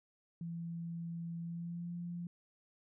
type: tone with pitch glide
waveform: sine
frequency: 168.3 to 173.23 Hz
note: E3 to F3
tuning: +36 to -14 cents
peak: -39 dBFS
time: 0.41-2.27 s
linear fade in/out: 2 ms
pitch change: +50 cents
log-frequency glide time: 1.42-1.93 s
effects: none